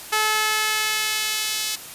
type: tone with high-pass filter sweep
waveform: sawtooth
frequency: 431.2 Hz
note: A4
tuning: 35 cents flat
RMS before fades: -23 dBFS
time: 0.12-1.76 s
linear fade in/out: 10 ms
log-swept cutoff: 1100 to 3900 Hz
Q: 0.92
effects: white hiss -38 dBFS RMS until 1.94 s + resampled to 32000 Hz